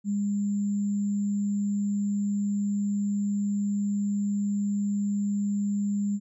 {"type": "tone with sample-and-hold", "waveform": "sine", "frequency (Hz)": 203, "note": "G#3", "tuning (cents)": -39, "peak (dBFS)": -24, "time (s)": [0.04, 6.2], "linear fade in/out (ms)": 50, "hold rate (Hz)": 7350, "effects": ["resampled to 24000 Hz"]}